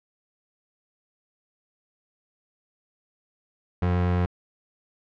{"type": "tone", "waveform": "30% pulse", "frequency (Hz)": 89, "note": "F2", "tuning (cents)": 33, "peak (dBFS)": -18, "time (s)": [3.82, 4.26], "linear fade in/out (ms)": 5, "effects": ["low-pass 2000 Hz 12 dB/octave"]}